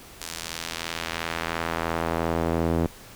sawtooth tone with band-pass filter sweep, 82.9 Hz, E2, 10 cents sharp, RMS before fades -28 dBFS, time 0.21-2.87 s, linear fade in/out 5 ms, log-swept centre 8000 to 330 Hz, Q 0.74, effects pink hiss -46 dBFS RMS until 3.15 s

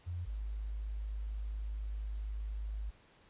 sine tone pair in turn, 87.31 / 52.13 Hz, F2 / G#1, 0 / +7 cents, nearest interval major sixth, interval 893 cents, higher first, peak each -36 / -36 dBFS, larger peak neither, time 0.06-0.26 / 0.26-2.91 s, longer second, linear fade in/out 20 ms, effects pink hiss -64 dBFS RMS until 3.29 s + resampled to 8000 Hz

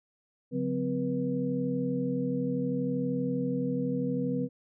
sine tone cluster, 142 / 182.7 / 255.1 / 484 Hz, C#3 / F#3 / C4 / B4, +42 / -22 / -44 / -35 cents, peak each -35 / -34 / -30 / -34 dBFS, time 0.51-4.49 s, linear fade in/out 50 ms, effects none

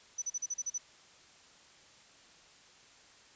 sine tone bursts, 5980 Hz, F#8, 17 cents sharp, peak -32 dBFS, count 8, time 0.18-0.782 s, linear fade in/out 10 ms, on 42 ms, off 38 ms, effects white hiss -59 dBFS RMS until 3.35 s + resampled to 16000 Hz

